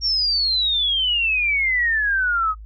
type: exponential sweep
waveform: sine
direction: down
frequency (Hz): 5600 to 1247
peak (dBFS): -17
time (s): 0.01-2.55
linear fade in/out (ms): 50
effects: noise-tail reverb RT60 0.1 s tail -25 dB re dry + added 53 Hz sine -35 dBFS peak until 2.65 s